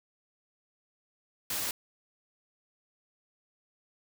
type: noise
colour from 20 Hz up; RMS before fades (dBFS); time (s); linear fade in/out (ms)
white; -33; 1.5-1.71; 2
effects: none